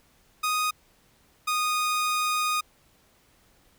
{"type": "tone pair in turn", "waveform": "sawtooth", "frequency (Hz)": [1244.5, 1236.6], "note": ["D#6", "D#6"], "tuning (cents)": [0, -11], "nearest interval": "unison", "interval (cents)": 11, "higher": "first", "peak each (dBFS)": -20, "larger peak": "neither", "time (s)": [[0.43, 0.71], [1.47, 2.61]], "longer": "second", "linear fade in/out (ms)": 10, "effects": ["pink hiss -62 dBFS RMS until 3.78 s"]}